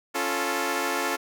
10% pulse chord, Db augmented, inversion none, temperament equal, 277.2 / 349.2 / 440 Hz, Db4 / F4 / A4, 0 / 0 / 0 cents, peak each -22 / -21 / -21 dBFS, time 0.14-1.17 s, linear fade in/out 20 ms, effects none

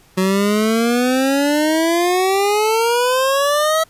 25% pulse exponential sweep, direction up, 185 to 650 Hz, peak -10 dBFS, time 0.17-3.84 s, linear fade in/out 10 ms, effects pink hiss -51 dBFS RMS until 3.89 s + resampled to 32000 Hz

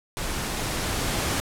pink noise with level ramp, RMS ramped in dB -30 to -25 dBFS, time 0.17-1.4 s, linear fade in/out 0 ms, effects low-pass 12000 Hz 12 dB/octave

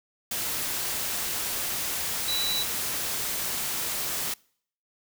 sine tone in noise, 3940 Hz, B7, 5 cents flat, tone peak -26 dBFS, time 2.28-2.63 s, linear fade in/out 5 ms, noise white, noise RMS -30 dBFS, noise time 0.31-4.34 s, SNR +1 dB, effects noise-tail reverb RT60 0.6 s tail -26 dB re dry

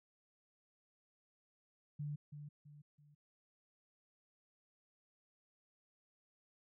sine tone with echo, 147.1 Hz, D3, 3 cents sharp, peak -39 dBFS, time 1.99-2.16 s, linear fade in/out 10 ms, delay 330 ms, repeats 3, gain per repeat -8 dB, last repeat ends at 3.15 s, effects none

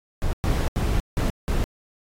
brown noise bursts at uneven times, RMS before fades -22 dBFS, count 5, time 0.22-0.33 / 0.44-0.68 / 0.76-1 / 1.17-1.3 / 1.48-1.64 s, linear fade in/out 0 ms, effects AAC 48 kbps

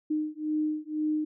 sine beating tone pair, 305.5 / 307.5 Hz, D#4 / D#4, -32 / -20 cents, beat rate 2 Hz, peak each -30 dBFS, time 0.1-1.25 s, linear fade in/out 10 ms, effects none

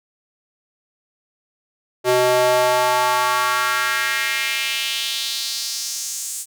square tone with high-pass filter sweep, 125.1 Hz, B2, 23 cents sharp, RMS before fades -20 dBFS, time 2.04-6.46 s, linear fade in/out 50 ms, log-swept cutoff 450 to 8200 Hz, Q 2.5, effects none

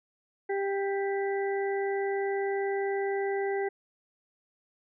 harmonic tone, 395.2 Hz, G4, 14 cents sharp, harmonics 1 / 2 / 4 / 5, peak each -28 / -35 / -42 / -39 dBFS, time 0.49-3.69 s, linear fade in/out 10 ms, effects none

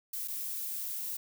violet noise with dropouts, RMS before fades -37 dBFS, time 0.13-1.17 s, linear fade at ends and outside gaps 5 ms, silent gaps 0.277-0.281 s, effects none

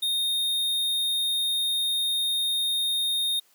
square tone, 3690 Hz, A#7, 18 cents flat, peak -24 dBFS, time 0.02-3.4 s, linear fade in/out 10 ms, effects white hiss -62 dBFS RMS until 3.54 s + high-pass 200 Hz 12 dB/octave

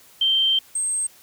sine tone pair in turn, 3136 / 8372 Hz, G7 / C9, 0 / 0 cents, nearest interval octave + perfect fourth, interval 1700 cents, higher second, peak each -16 / -21 dBFS, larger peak first, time 0.21-0.59 / 0.75-1.07 s, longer first, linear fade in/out 5 ms, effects white hiss -51 dBFS RMS until 1.22 s

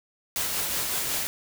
white noise with tremolo, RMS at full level -27 dBFS, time 0.36-1.27 s, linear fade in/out 0 ms, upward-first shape triangle, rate 5.4 Hz, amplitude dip 30%, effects none

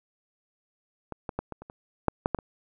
clicks, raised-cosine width 1 ms, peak -21 / -18 / -15 / -22 / -29 / -28 / -7 / -9 / -11 / -22 dBFS, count 10, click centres 1.123 / 1.292 / 1.39 / 1.523 / 1.62 / 1.699 / 2.083 / 2.259 / 2.347 / 2.388 s, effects none

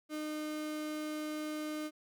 35% pulse tone, 305.4 Hz, D#4, 32 cents flat, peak -35 dBFS, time 0.09-1.91 s, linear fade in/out 50 ms, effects none

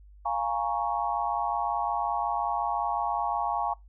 sine chord, Bb minor seventh, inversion second, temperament equal with one note detuned, 698.5 / 826.8 / 932.3 / 1108.7 Hz, F5 / Ab5 / Bb5 / Db6, 0 / -8 / 0 / 0 cents, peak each -32 / -30 / -32 / -32 dBFS, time 0.25-3.74 s, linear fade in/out 10 ms, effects noise-tail reverb RT60 0.2 s tail -25 dB re dry + added 50 Hz sine -49 dBFS peak until 3.88 s

